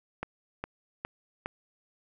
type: click train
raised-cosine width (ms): 0.5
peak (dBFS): -18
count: 4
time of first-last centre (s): 0.23-1.46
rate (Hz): 2.44
effects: none